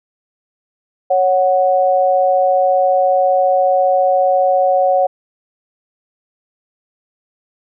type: tone pair together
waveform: sine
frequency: 553.6 / 739 Hz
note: C#5 / F#5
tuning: -2 / -2 cents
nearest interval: perfect fourth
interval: 500 cents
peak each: -13 dBFS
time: 1.1-5.07 s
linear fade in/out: 10 ms
effects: none